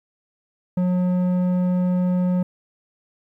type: tone with low-pass filter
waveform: square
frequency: 180.7 Hz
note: F#3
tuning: 41 cents flat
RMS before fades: -20 dBFS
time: 0.77-2.43 s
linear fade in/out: 5 ms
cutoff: 610 Hz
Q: 0.57
effects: 10-bit